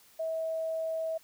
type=tone; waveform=sine; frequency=646 Hz; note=E5; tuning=35 cents flat; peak=-30 dBFS; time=0.19-1.18 s; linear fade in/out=10 ms; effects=white hiss -60 dBFS RMS until 1.23 s